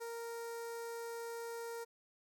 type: tone with notch filter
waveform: sawtooth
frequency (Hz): 464.6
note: A#4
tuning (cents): -6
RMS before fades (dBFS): -44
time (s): 0-1.85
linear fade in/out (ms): 20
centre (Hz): 3000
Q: 0.97
effects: none